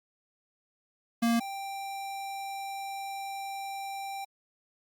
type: tone pair in turn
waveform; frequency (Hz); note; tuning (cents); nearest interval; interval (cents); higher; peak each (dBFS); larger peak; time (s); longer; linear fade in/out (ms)
square; 232.6 / 786.2; A#3 / G5; -4 / +5; octave + major sixth; 2109; second; -24 / -36; first; 1.22-1.4 / 1.4-4.25; second; 10
effects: Opus 48 kbps